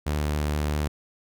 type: tone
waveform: sawtooth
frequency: 74.6 Hz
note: D2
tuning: 28 cents sharp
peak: -20 dBFS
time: 0.06-0.88 s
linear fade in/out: 10 ms
effects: none